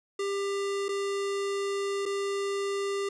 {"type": "tone with dropouts", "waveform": "square", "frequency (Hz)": 397.8, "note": "G4", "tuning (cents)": 25, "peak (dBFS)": -29, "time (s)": [0.19, 3.09], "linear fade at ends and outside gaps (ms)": 5, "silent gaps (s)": [[0.884, 0.889], [2.056, 2.06]], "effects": ["resampled to 22050 Hz"]}